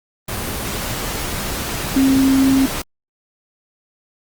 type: tone in noise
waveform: sine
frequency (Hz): 267.7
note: C4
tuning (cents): +40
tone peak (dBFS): -11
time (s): 1.96-2.66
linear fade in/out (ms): 5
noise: pink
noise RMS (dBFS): -24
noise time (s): 0.28-2.82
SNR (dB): +10
effects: Opus 24 kbps